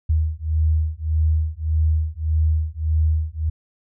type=beating tone pair; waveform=sine; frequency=77.78 / 79.48 Hz; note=D#2 / D#2; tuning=0 / +37 cents; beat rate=1.7 Hz; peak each=-20 dBFS; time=0.09-3.5 s; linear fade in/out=10 ms; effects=none